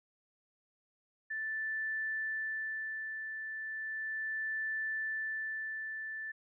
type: tone with tremolo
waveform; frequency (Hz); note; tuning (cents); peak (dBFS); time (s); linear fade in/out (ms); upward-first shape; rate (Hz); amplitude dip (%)
sine; 1760; A6; 0; -33; 1.3-6.32; 10; sine; 0.36; 45
effects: none